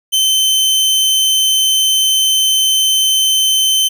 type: tone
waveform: sawtooth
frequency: 3081 Hz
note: G7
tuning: 31 cents flat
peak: -7 dBFS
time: 0.12-3.89 s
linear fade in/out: 20 ms
effects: none